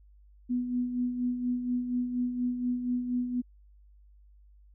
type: tone with tremolo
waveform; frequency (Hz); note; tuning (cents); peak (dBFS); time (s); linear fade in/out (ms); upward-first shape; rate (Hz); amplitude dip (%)
sine; 246.9; B3; 0; -25; 0.49-3.42; 20; sine; 4.2; 55
effects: added 50 Hz sine -54 dBFS peak until 4.74 s